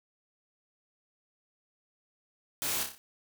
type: noise with echo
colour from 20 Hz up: white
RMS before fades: -33 dBFS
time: 2.62-2.83 s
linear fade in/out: 0 ms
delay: 30 ms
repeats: 5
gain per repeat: -5 dB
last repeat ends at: 2.98 s
effects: none